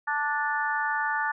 harmonic tone, 293.3 Hz, D4, 2 cents flat, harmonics 3 / 4 / 5 / 6, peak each -29 / -33 / -30 / -30 dBFS, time 0.07-1.32 s, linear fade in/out 10 ms, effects none

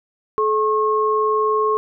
sine tone pair together, 430.2 / 1084 Hz, A4 / C#6, -39 / -39 cents, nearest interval octave + major third, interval 1600 cents, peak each -18 dBFS, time 0.38-1.77 s, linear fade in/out 0 ms, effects none

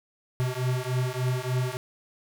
square beating tone pair, 125.2 / 128.6 Hz, B2 / C3, +24 / -30 cents, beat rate 3.4 Hz, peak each -29 dBFS, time 0.4-1.77 s, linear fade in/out 0 ms, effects none

